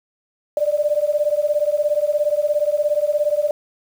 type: beating tone pair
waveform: sine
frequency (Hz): 585 / 602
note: D5 / D5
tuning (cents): -7 / +43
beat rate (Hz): 17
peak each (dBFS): -19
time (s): 0.57-3.51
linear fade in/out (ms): 2
effects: 7-bit